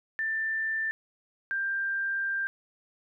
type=tone pair in turn; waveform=sine; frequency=1778 / 1585.6 Hz; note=A6 / G6; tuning=+18 / +19 cents; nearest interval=major second; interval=199 cents; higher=first; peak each=-27 dBFS; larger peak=neither; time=0.19-0.91 / 1.51-2.47 s; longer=second; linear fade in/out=0 ms; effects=none